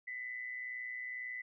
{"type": "tone with amplitude modulation", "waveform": "sine", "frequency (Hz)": 2000, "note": "B6", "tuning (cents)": 21, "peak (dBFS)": -37, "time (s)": [0.07, 1.42], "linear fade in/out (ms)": 10, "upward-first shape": "sine", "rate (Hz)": 122, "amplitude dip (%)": 55, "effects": []}